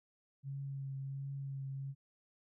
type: tone with vibrato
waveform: sine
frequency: 137 Hz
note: C#3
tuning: 20 cents flat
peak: -39 dBFS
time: 0.43-1.95 s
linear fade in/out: 50 ms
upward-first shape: triangle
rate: 1.4 Hz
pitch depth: 22 cents each way
effects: none